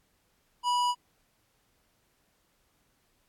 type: tone with hard clipping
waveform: sine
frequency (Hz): 978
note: B5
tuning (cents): -17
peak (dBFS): -26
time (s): 0.63-0.95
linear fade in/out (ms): 50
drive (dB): 14
effects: pink hiss -71 dBFS RMS until 3.28 s + AAC 64 kbps